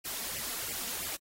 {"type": "noise with flanger", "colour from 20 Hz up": "white", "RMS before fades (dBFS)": -37, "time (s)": [0.04, 1.17], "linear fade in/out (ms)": 20, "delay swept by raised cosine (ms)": [0.38, 4.48], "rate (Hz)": 3, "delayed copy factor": 1, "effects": ["AAC 48 kbps"]}